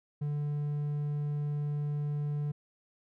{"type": "tone", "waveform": "triangle", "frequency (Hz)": 146.83, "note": "D3", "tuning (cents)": 0, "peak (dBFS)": -28, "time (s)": [0.21, 2.52], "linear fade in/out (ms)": 10, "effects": []}